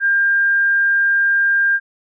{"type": "tone", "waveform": "sine", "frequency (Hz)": 1600, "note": "G6", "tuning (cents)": 35, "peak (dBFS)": -12, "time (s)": [0, 1.8], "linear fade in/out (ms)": 50, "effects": []}